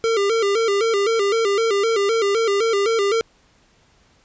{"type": "tone with vibrato", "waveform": "square", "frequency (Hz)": 426.4, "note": "G#4", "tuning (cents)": 46, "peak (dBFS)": -17, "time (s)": [0.04, 3.21], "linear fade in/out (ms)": 0, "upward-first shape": "square", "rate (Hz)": 3.9, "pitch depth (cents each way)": 110, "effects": ["pink hiss -57 dBFS RMS until 4.24 s", "resampled to 16000 Hz"]}